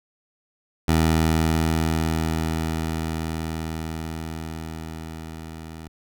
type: tone with level ramp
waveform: 15% pulse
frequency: 80.4 Hz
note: E2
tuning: 43 cents flat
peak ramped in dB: -10 to -30 dBFS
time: 0.88-5.88 s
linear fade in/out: 5 ms
effects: none